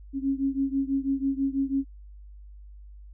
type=beating tone pair; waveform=sine; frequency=270.5 / 276.6 Hz; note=C#4 / C#4; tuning=-42 / -4 cents; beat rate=6.1 Hz; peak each=-26 / -28 dBFS; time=0.13-1.85 s; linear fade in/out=50 ms; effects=added 50 Hz sine -43 dBFS peak until 3.13 s